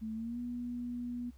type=tone with pitch glide; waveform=sine; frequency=220 to 242.7 Hz; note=A3 to B3; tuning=0 to -30 cents; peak=-36 dBFS; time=0.01-1.31 s; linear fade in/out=20 ms; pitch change=+170 cents; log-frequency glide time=0.14-0.39 s; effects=added 66 Hz sine -53 dBFS peak until 1.37 s + pink hiss -70 dBFS RMS until 1.37 s